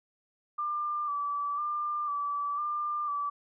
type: tone with vibrato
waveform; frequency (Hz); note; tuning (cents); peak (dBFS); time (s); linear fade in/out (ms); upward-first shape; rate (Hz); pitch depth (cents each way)
sine; 1174.7; D6; 0; -29; 0.58-3.3; 10; square; 1; 30
effects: none